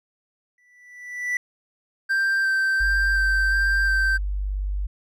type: tone with exponential growth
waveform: triangle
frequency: 1970 Hz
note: B6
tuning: 5 cents flat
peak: -18 dBFS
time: 0.58-1.37 s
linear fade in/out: 2 ms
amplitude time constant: 170 ms
type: tone with vibrato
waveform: triangle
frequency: 1568 Hz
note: G6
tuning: in tune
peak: -17 dBFS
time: 2.09-4.18 s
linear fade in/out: 20 ms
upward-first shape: square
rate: 1.4 Hz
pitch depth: 10 cents each way
type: tone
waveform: sine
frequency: 49 Hz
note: G1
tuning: in tune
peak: -23 dBFS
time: 2.8-4.87 s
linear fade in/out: 10 ms
effects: none